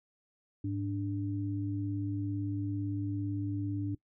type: tone pair together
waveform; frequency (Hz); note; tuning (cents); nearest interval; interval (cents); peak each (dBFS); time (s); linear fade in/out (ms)
sine; 103.7 / 293.3; G#2 / D4; -2 / -2; octave + tritone; 1800; -34 / -34; 0.64-3.95; 5
effects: noise-tail reverb RT60 0.1 s tail -20 dB re dry

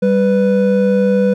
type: tone pair together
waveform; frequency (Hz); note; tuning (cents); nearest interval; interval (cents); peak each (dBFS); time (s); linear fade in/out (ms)
triangle; 196 / 495.3; G3 / B4; 0 / +5; octave + major third; 1605; -11; 0.02-1.34; 10
effects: none

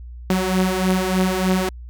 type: beating tone pair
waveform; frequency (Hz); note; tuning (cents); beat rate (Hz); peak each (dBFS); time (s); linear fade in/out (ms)
sawtooth; 184 / 187.3; F#3 / F#3; -9 / +21; 3.3; -18 / -15; 0.3-1.69; 2
effects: added 60 Hz sine -33 dBFS peak until 1.89 s

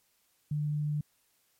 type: tone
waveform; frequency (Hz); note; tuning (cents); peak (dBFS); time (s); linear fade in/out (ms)
sine; 149; D3; +25; -28; 0.51-1.01; 5
effects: white hiss -71 dBFS RMS until 1.59 s + MP3 64 kbps

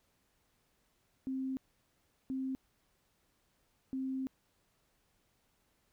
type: tone bursts at uneven times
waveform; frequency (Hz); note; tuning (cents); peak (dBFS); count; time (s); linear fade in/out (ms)
sine; 263.7; C4; +14; -34; 3; 1.27-1.57 / 2.3-2.55 / 3.93-4.27; 0
effects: pink hiss -75 dBFS RMS until 5.92 s

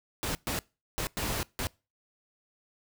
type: noise bursts at uneven times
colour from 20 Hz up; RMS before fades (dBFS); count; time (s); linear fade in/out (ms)
pink; -32; 5; 0.23-0.35 / 0.47-0.59 / 0.98-1.07 / 1.17-1.43 / 1.59-1.67; 0
effects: noise-tail reverb RT60 0.3 s tail -24 dB re dry

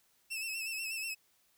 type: tone with vibrato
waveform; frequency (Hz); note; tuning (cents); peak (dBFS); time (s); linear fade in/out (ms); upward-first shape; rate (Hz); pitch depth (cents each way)
sawtooth; 2637; E7; 0; -33; 0.3-1.15; 20; sine; 8.2; 56
effects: white hiss -71 dBFS RMS until 1.57 s

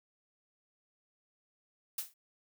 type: noise with exponential decay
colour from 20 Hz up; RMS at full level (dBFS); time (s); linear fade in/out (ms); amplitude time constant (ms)
blue; -32; 1.98-2.14; 5; 34
effects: none

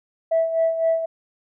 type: tone with tremolo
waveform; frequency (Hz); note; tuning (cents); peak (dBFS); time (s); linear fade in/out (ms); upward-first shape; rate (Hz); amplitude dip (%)
sine; 655; E5; -11; -14; 0.31-1.06; 10; sine; 3.9; 65
effects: tanh soft clip ceiling -12 dBFS

